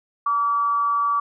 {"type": "tone with amplitude modulation", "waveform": "sine", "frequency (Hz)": 1149, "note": "D6", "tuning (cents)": -38, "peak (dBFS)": -16, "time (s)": [0.26, 1.2], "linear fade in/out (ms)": 5, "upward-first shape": "sine", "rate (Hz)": 233, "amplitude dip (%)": 40, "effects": []}